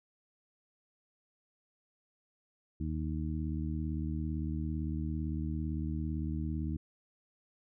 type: harmonic tone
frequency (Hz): 77.78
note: D#2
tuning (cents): 0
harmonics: 1 / 2 / 3 / 4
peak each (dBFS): -35 / -38 / -40 / -41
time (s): 2.8-6.77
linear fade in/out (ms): 5
effects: none